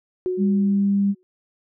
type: tone with exponential decay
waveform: sine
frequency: 366.6 Hz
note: F#4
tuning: 16 cents flat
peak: -19 dBFS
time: 0.26-1.23 s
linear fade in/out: 0 ms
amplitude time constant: 210 ms
type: tone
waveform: sine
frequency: 199.6 Hz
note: G3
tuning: 32 cents sharp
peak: -16 dBFS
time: 0.37-1.15 s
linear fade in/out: 50 ms
effects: none